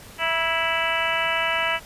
harmonic tone with a mistuned harmonic, 329.6 Hz, E4, in tune, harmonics 2 / 3 / 4 / 5 / 6 / 7 / 8 / 9, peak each -29 / -29 / -29 / -29 / -29 / -29 / -29 / -29 dBFS, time 0.18-1.8 s, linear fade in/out 50 ms, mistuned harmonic 3, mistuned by -30 cents, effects pink hiss -44 dBFS RMS until 1.85 s + resampled to 32000 Hz

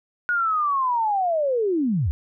sine linear sweep, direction down, 1459 to 62.8 Hz, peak -19 dBFS, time 0.29-2.11 s, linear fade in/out 0 ms, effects none

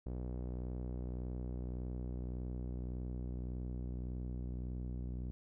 sawtooth tone with low-pass filter sweep, 61.74 Hz, B1, in tune, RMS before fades -41 dBFS, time 0.06-5.31 s, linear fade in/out 0 ms, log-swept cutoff 490 to 270 Hz, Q 0.92, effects none

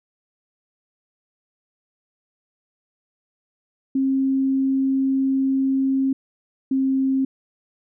sine tone pair in turn, 267.9 / 266.6 Hz, C4 / C4, +41 / +33 cents, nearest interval unison, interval 8 cents, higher first, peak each -17 dBFS, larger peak neither, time 3.95-6.13 / 6.71-7.25 s, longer first, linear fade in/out 5 ms, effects none

